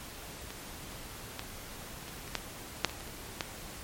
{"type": "clicks", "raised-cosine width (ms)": 0.2, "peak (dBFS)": [-24, -18, -28, -29, -12, -6, -24, -28, -30, -13], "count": 10, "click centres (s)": [0.505, 1.394, 2.081, 2.278, 2.353, 2.847, 2.896, 3.007, 3.076, 3.408], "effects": ["pink hiss -45 dBFS RMS until 3.83 s", "MP3 64 kbps"]}